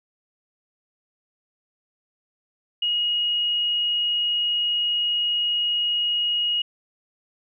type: tone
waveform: sine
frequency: 2885 Hz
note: F#7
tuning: 44 cents flat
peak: -20 dBFS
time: 2.82-6.62 s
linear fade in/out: 5 ms
effects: none